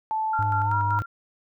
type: tone with pitch glide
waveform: sine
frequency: 875 to 954.2 Hz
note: A5 to A#5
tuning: -10 to +40 cents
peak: -23 dBFS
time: 0.11-0.99 s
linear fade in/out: 0 ms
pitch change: +150 cents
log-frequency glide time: 0.64-0.75 s
type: tone with tremolo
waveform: sine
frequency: 1380 Hz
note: F6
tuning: 21 cents flat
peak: -26 dBFS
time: 0.33-1.06 s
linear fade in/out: 5 ms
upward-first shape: square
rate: 5.2 Hz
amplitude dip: 65%
type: tone with vibrato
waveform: triangle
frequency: 101.9 Hz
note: G#2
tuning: 32 cents flat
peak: -23 dBFS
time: 0.39-1.02 s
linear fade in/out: 0 ms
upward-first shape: sine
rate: 3.9 Hz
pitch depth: 23 cents each way
effects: none